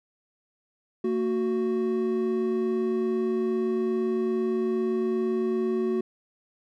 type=tone pair together; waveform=triangle; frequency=227.6 / 370 Hz; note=A#3 / F#4; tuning=-41 / 0 cents; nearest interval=minor sixth; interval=841 cents; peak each=-26 / -23 dBFS; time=1.04-6.01 s; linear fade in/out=5 ms; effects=none